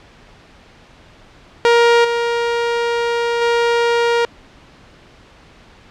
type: tone with level steps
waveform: sawtooth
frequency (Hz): 470.5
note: A#4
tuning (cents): +16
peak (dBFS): -5 / -12 / -9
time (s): 1.65-4.25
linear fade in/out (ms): 0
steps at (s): 2.04 / 3.41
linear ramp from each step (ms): 10
effects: pink hiss -45 dBFS RMS until 5.9 s + low-pass 4000 Hz 12 dB/octave